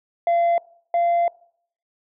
sine tone pair in turn, 685 / 688.5 Hz, F5 / F5, -34 / -25 cents, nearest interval unison, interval 9 cents, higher second, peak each -13 / -14 dBFS, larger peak first, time 0.27-0.58 / 0.94-1.28 s, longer second, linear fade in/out 2 ms, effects noise-tail reverb RT60 0.6 s tail -23 dB re dry + tanh soft clip ceiling -15 dBFS

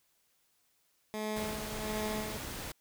15% pulse tone with tremolo, 214.4 Hz, A3, 45 cents flat, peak -27 dBFS, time 1.14-2.37 s, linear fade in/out 0 ms, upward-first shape sine, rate 1.4 Hz, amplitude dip 65%
pink noise, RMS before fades -41 dBFS, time 1.36-2.72 s, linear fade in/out 5 ms
effects white hiss -73 dBFS RMS until 2.8 s

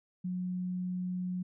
sine tone, 181.6 Hz, F#3, 32 cents flat, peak -32 dBFS, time 0.24-1.43 s, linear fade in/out 10 ms, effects none

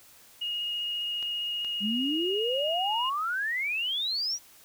sine tone with vibrato, 2866 Hz, F7, 44 cents sharp, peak -29 dBFS, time 0.41-3.1 s, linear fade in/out 10 ms, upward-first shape sine, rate 15 Hz, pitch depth 10 cents each way
clicks, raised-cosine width 0.2 ms, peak -26 dBFS, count 2, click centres 1.227 / 1.647 s
sine exponential sweep, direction up, 196 to 5940 Hz, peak -27 dBFS, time 1.8-4.39 s, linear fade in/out 50 ms
effects white hiss -55 dBFS RMS until 4.64 s

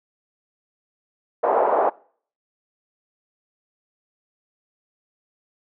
pink band-pass noise, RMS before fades -19 dBFS, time 1.43-1.9 s, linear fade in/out 10 ms, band 490 to 950 Hz, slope 24 dB/octave, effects noise-tail reverb RT60 0.5 s tail -23 dB re dry

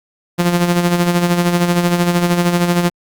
sawtooth tone with tremolo, 174.61 Hz, F3, in tune, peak -6 dBFS, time 0.38-2.9 s, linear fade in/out 20 ms, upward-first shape sine, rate 13 Hz, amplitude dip 55%, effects Opus 48 kbps

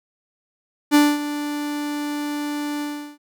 45% pulse tone with ADSR envelope, 293.7 Hz, D4, in tune, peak -10 dBFS, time 0.91-3.18 s, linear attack 38 ms, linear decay 230 ms, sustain -14 dB, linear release 370 ms, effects none

